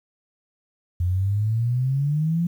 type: exponential sweep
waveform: sine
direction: up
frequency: 86.5 to 174.61 Hz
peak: -19 dBFS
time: 1-2.47 s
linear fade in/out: 5 ms
effects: 9-bit

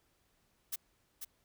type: noise with echo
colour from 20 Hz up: blue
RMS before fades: -37 dBFS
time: 0.72-0.76 s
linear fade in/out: 10 ms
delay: 490 ms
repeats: 1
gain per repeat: -6 dB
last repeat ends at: 1.25 s
effects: pink hiss -74 dBFS RMS until 1.44 s

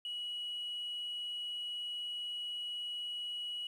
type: tone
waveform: sine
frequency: 2921 Hz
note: F#7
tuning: 23 cents flat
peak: -36 dBFS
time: 0.05-3.67 s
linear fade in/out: 2 ms
effects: tanh soft clip ceiling -34 dBFS + 11-bit

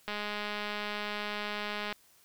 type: click train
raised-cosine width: 0.3 ms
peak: -20 dBFS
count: 385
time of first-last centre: 0.08-1.926 s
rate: 208 Hz
effects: white hiss -63 dBFS RMS until 2.24 s

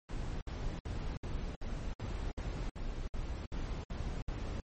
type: noise bursts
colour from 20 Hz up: brown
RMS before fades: -38 dBFS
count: 12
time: 0.09-4.601 s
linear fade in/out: 2 ms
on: 320 ms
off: 61 ms
effects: MP3 32 kbps

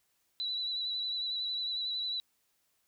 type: tone with vibrato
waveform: sine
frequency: 3951 Hz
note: B7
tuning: in tune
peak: -32 dBFS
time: 0.4-2.2 s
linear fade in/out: 0 ms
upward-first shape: triangle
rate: 11 Hz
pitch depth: 37 cents each way
effects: white hiss -75 dBFS RMS until 2.87 s

